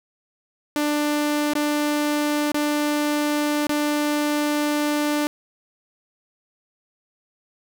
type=tone with dropouts; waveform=sawtooth; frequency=296 Hz; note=D4; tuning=14 cents sharp; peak=-16 dBFS; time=0.76-5.27 s; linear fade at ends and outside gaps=0 ms; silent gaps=1.535-1.553 / 2.518-2.544 / 3.669-3.694 s; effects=none